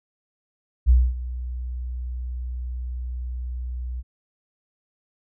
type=tone with ADSR envelope; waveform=sine; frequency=61.74 Hz; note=B1; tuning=in tune; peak=-10 dBFS; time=0.86-4.03 s; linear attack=36 ms; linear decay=240 ms; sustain=-17 dB; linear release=38 ms; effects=none